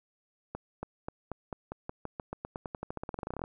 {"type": "accelerating click train", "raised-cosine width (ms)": 1, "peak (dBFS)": -22, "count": 29, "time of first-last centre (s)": [0.55, 3.439], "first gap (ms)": 280, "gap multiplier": 0.91, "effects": []}